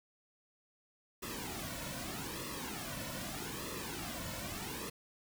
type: noise with flanger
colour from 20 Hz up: pink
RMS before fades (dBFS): -42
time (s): 1.22-4.9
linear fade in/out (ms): 10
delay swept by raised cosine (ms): 1.3 to 2.5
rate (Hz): 0.81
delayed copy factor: -0.75
effects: none